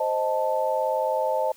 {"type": "chord", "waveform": "sine", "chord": "A diminished", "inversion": "first", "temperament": "equal", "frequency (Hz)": [523.3, 622.3, 880], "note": ["C5", "Eb5", "A5"], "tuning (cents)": [0, 0, 0], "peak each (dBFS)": -26, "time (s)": [0, 1.52], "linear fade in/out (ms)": 5, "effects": ["white hiss -53 dBFS RMS until 1.56 s"]}